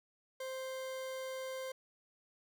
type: tone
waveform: 40% pulse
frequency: 523.3 Hz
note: C5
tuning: in tune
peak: -39 dBFS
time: 0.4-1.72 s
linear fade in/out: 5 ms
effects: 12-bit

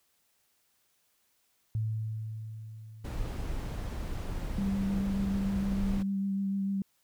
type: tone with exponential decay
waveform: sine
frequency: 109.8 Hz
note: A2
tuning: 3 cents flat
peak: -27 dBFS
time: 1.75-4.47 s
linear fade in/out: 0 ms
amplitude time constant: 590 ms
type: noise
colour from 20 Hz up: brown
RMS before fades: -35 dBFS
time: 3.04-6.03 s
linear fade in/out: 10 ms
type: tone with vibrato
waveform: sine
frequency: 196 Hz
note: G3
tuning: in tune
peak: -28 dBFS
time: 4.58-6.82 s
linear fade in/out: 2 ms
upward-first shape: triangle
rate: 6.7 Hz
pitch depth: 18 cents each way
effects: white hiss -72 dBFS RMS until 7.03 s

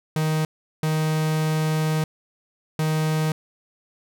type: tone bursts at uneven times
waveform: 45% pulse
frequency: 156.3 Hz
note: D#3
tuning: 8 cents sharp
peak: -20 dBFS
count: 3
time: 0.16-0.45 / 0.83-2.04 / 2.79-3.32 s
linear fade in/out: 2 ms
effects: none

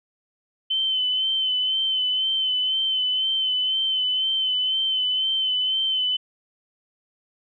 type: tone with vibrato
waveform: sine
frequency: 3059 Hz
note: G7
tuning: 43 cents flat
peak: -20 dBFS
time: 0.7-6.17 s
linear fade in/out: 10 ms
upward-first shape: sine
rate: 2 Hz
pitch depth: 33 cents each way
effects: none

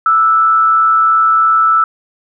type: tone with frequency modulation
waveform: sine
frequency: 1318.5 Hz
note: E6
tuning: in tune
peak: -7 dBFS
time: 0.06-1.84 s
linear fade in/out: 2 ms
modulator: 123 Hz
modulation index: 0.4
effects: none

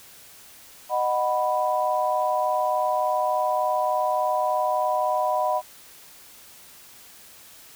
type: chord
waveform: sine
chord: B major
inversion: first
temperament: just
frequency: 617.4 / 740.8 / 987.8 Hz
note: D#5 / F#5 / B5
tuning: -14 / +2 / 0 cents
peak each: -25 dBFS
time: 0.89-5.62 s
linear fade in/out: 50 ms
effects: white hiss -48 dBFS RMS until 7.75 s

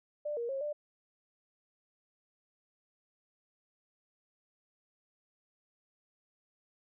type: tone with pitch steps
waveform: sine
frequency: 593 / 471.2 / 542 / 593 Hz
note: D5 / A#4 / C#5 / D5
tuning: +17 / +19 / -39 / +17 cents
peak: -33 dBFS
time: 0.25-0.73 s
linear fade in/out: 10 ms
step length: 120 ms
effects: none

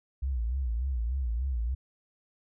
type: tone with vibrato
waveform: sine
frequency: 61.74 Hz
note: B1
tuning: in tune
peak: -27 dBFS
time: 0.22-1.75 s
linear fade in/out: 10 ms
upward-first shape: sine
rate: 3.4 Hz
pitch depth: 170 cents each way
effects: none

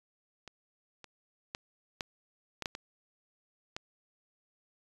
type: clicks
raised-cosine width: 0.2 ms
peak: -28 / -30 / -19 / -17 / -19 / -15 / -22 / -20 dBFS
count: 8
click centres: 0.477 / 1.043 / 1.549 / 2.008 / 2.623 / 2.658 / 2.751 / 3.765 s
effects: resampled to 24000 Hz

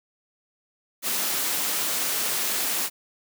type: high-pass noise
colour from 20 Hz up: white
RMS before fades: -26 dBFS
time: 1.02-2.9 s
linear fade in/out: 50 ms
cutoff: 190 Hz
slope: 12 dB/octave
effects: none

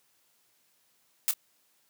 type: noise with echo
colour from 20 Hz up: blue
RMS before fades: -25 dBFS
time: 1.28-1.31 s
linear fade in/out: 0 ms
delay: 27 ms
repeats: 1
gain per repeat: -13 dB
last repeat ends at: 1.337 s
effects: white hiss -69 dBFS RMS until 1.89 s + high-pass 100 Hz 12 dB/octave

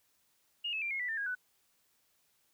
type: tone with pitch steps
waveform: sine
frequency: 2850 / 2598 / 2369 / 2160 / 1969.2 / 1795.4 / 1636.9 / 1492.4 Hz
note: F7 / E7 / D7 / C#7 / B6 / A6 / G#6 / F#6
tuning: +34 / -26 / +14 / -45 / -6 / +34 / -26 / +14 cents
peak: -33 dBFS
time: 0.64-1.352 s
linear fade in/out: 10 ms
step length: 89 ms
effects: white hiss -73 dBFS RMS until 2.53 s

